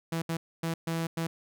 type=tone bursts at uneven times; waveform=sawtooth; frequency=164.81 Hz; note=E3; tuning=in tune; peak=-25 dBFS; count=5; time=0.12-0.22 / 0.29-0.37 / 0.63-0.74 / 0.87-1.07 / 1.17-1.27 s; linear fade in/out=5 ms; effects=none